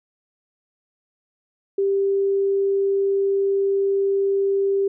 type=tone; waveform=sine; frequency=393.9 Hz; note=G4; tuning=8 cents sharp; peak=-17 dBFS; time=1.78-4.88 s; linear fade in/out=5 ms; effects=none